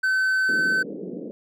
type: tone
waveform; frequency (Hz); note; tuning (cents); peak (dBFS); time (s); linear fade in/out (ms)
triangle; 1528; G6; -45; -17; 0.03-0.83; 10
type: band-pass noise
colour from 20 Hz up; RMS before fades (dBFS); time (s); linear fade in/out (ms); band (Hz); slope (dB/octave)
pink; -34; 0.49-1.31; 0; 180 to 510; 48
effects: none